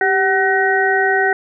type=harmonic tone with a mistuned harmonic; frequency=377.5 Hz; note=F#4; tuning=35 cents sharp; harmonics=1 / 2 / 4 / 5; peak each=-18 / -18 / -18 / -18 dBFS; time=0.01-1.33 s; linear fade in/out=2 ms; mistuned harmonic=1; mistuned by=+65 cents; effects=none